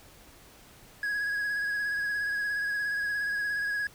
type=tone with vibrato; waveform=triangle; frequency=1661.2 Hz; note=G#6; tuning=in tune; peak=-26 dBFS; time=1.03-3.87 s; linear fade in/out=2 ms; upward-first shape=sine; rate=17 Hz; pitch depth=26 cents each way; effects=pink hiss -54 dBFS RMS until 3.94 s